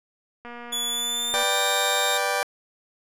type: click train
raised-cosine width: 0.5 ms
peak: -25 dBFS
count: 235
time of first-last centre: 0.45-1.429 s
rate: 239 Hz
type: tone with pitch glide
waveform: sawtooth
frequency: 3430 to 3697 Hz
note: A7 to A#7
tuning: -45 to -15 cents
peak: -22 dBFS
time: 0.72-2.18 s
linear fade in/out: 10 ms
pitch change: +130 cents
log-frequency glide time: 0.86-1.61 s
type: chord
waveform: 20% pulse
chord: G major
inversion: first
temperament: just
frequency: 490 / 588 / 784 Hz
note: B4 / D5 / G5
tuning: -14 / +2 / 0 cents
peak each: -24 / -22 / -21 dBFS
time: 1.34-2.43 s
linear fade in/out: 0 ms
effects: resampled to 32000 Hz